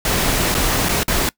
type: noise with dropouts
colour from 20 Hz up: pink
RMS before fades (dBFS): -18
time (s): 0.05-1.29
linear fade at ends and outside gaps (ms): 2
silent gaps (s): 0.544-0.549 / 0.887-0.891 / 1.033-1.08
effects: noise-tail reverb RT60 0.1 s tail -22 dB re dry